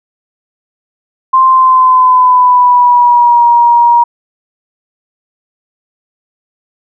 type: tone with pitch glide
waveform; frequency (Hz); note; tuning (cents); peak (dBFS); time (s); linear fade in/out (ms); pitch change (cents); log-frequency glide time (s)
sine; 1046.5 to 948.6; C6 to A#5; 0 to +30; -3; 1.33-4.04; 10; -170; 1.46-3.45
effects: none